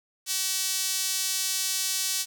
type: tone with high-pass filter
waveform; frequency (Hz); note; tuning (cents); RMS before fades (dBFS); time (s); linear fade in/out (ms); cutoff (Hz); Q
sawtooth; 380; F#4; +46; -28; 0.26-2.26; 50; 5000; 1
effects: 8-bit